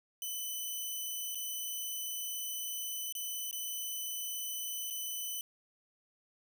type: tone with dropouts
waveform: 5% pulse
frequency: 3007 Hz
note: F#7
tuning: 27 cents sharp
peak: -28 dBFS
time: 0.22-5.41 s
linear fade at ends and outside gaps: 1 ms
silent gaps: 1.348-1.354 / 3.125-3.151 / 3.511-3.528 / 4.902-4.907 s
effects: none